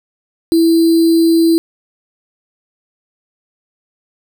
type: tone with sample-and-hold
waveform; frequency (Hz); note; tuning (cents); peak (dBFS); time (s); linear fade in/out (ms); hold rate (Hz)
sine; 330; E4; +2; -7; 0.52-1.58; 0; 4410
effects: none